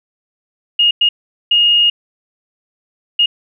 sine tone bursts at uneven times, 2856 Hz, F7, 38 cents sharp, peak -8 dBFS, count 4, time 0.79-0.91 / 1.01-1.09 / 1.51-1.9 / 3.19-3.26 s, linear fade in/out 5 ms, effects none

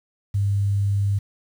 sine tone with quantisation, 100 Hz, G2, 35 cents sharp, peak -18 dBFS, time 0.34-1.19 s, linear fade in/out 10 ms, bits 8, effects none

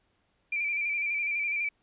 sine tone with vibrato, 2349 Hz, D7, in tune, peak -27 dBFS, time 0.52-1.69 s, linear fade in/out 5 ms, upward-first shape square, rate 12 Hz, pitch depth 34 cents each way, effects pink hiss -72 dBFS RMS until 1.82 s + resampled to 8000 Hz

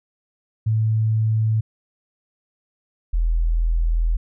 sine tone pair in turn, 110 / 41.3 Hz, A2 / E1, 0 / +4 cents, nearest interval octave + perfect fourth, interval 1696 cents, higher first, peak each -16 dBFS, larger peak neither, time 0.66-1.61 / 3.13-4.17 s, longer second, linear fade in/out 10 ms, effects none

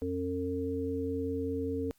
harmonic tone, 90.5 Hz, F#2, 38 cents flat, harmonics 1 / 3 / 5, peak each -38 / -34 / -34 dBFS, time 0.02-1.91 s, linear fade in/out 0 ms, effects white hiss -70 dBFS RMS until 1.98 s + Opus 48 kbps

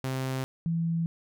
sawtooth / sine tone pair in turn, 131.4 / 166.28 Hz, C3 / E3, +8 / +15 cents, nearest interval major third, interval 407 cents, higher second, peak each -25 / -25 dBFS, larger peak neither, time 0.04-0.44 / 0.66-1.06 s, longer neither, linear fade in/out 0 ms, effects none

